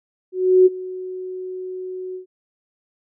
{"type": "tone with ADSR envelope", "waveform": "sine", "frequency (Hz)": 370, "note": "F#4", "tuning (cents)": 0, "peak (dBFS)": -7, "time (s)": [0.32, 2.26], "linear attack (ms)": 340, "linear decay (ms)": 26, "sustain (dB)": -20, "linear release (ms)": 110, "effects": []}